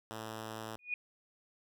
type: tone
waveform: 5% pulse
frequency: 110.4 Hz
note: A2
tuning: 6 cents sharp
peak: -30 dBFS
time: 0.11-0.76 s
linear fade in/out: 0 ms
type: tone with exponential growth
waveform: sine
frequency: 2460 Hz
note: D#7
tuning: 20 cents flat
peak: -29 dBFS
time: 0.79-0.94 s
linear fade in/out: 2 ms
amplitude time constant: 31 ms
effects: none